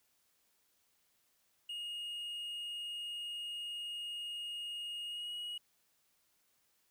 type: tone with pitch glide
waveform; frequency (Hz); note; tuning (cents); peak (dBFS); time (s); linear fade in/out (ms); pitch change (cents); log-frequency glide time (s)
triangle; 2861 to 2901; F7 to F#7; +41 to -35; -38; 1.69-5.58; 5; +24; 5.06-5.33
effects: white hiss -75 dBFS RMS until 6.9 s